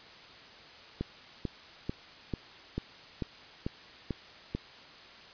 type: click train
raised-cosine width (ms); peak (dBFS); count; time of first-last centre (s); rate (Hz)
3; -19; 9; 1.01-4.55; 2.26
effects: white hiss -51 dBFS RMS until 5.33 s + resampled to 11025 Hz